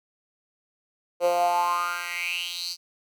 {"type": "tone with high-pass filter sweep", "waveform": "10% pulse", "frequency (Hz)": 174.61, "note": "F3", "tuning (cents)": 0, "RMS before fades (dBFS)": -26, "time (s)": [1.2, 2.77], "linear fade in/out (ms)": 50, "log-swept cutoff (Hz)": [490, 5000], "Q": 6.7, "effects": []}